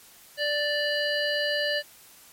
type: harmonic tone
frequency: 587.3 Hz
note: D5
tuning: in tune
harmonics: 1 / 3 / 5 / 7 / 8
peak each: -28 / -28 / -31 / -35 / -34 dBFS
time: 0.37-1.83 s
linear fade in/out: 50 ms
effects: white hiss -52 dBFS RMS until 2.32 s + MP3 64 kbps